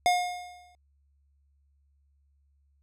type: tone with exponential decay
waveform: square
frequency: 716 Hz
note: F5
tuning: 43 cents sharp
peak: -19 dBFS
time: 0.06-0.75 s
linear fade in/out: 0 ms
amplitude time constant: 150 ms
effects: added 70 Hz sine -64 dBFS peak until 2.82 s + low-pass 10000 Hz 12 dB/octave